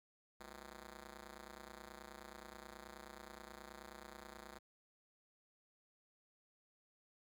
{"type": "ring-modulated tone", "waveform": "5% pulse", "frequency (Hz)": 141, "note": "C#3", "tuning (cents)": 30, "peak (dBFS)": -38, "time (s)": [0.4, 4.59], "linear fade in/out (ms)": 5, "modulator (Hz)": 85.2, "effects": []}